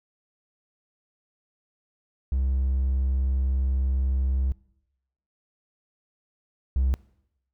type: tone pair in turn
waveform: triangle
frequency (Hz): 65.9 / 65.33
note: C2 / C2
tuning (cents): +13 / -2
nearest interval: unison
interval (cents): 15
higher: first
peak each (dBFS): -19 / -17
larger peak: second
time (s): 2.32-4.52 / 6.76-6.94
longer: first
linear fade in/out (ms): 0
effects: noise-tail reverb RT60 0.8 s tail -23 dB re dry + tanh soft clip ceiling -14 dBFS